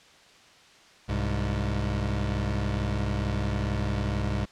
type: tone pair together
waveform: 25% pulse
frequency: 64.5 / 102.39 Hz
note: C2 / G#2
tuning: -24 / -24 cents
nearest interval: minor sixth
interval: 800 cents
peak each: -25 dBFS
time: 1.08-4.46 s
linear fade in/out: 20 ms
effects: white hiss -54 dBFS RMS until 4.51 s + low-pass 5000 Hz 12 dB/octave